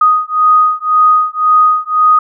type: beating tone pair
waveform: sine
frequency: 1244.5 / 1246.4 Hz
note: D#6 / D#6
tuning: 0 / +3 cents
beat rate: 1.9 Hz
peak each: -10 dBFS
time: 0.01-2.19 s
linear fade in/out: 5 ms
effects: none